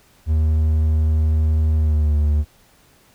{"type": "tone with pitch glide", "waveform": "triangle", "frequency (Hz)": [78, 74.43], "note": ["D#2", "D2"], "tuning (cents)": [5, 24], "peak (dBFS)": -12, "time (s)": [0.26, 2.45], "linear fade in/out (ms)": 50, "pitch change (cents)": -81, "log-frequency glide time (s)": [1.78, 2.1], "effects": ["pink hiss -54 dBFS RMS until 3.14 s"]}